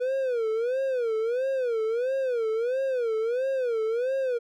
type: tone with vibrato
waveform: triangle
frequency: 485.8 Hz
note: B4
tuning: 29 cents flat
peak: -22 dBFS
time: 0-4.39 s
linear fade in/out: 20 ms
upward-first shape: sine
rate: 1.5 Hz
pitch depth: 180 cents each way
effects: none